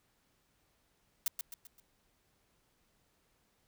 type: noise with echo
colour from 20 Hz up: blue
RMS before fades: -31 dBFS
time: 1.26-1.28 s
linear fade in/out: 2 ms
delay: 130 ms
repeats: 4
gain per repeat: -7 dB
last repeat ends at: 1.8 s
effects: pink hiss -74 dBFS RMS until 3.67 s